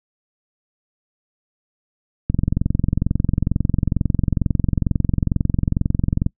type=click train; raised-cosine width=5 ms; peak=-5 dBFS; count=89; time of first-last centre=2.3-6.264 s; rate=22.2 Hz; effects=noise-tail reverb RT60 0.1 s tail -26 dB re dry